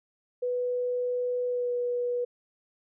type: tone with pitch glide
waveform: sine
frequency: 493.9 to 487.4 Hz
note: B4 to B4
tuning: 0 to -23 cents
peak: -26 dBFS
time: 0.42-2.25 s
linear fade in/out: 10 ms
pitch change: -23 cents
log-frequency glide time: 1.47-1.72 s
effects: none